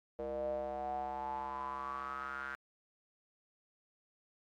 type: tone with band-pass filter sweep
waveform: square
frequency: 67 Hz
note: C2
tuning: 42 cents sharp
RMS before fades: -40 dBFS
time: 0.19-2.55 s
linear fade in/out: 0 ms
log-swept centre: 530 to 1500 Hz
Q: 9.2
effects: AAC 64 kbps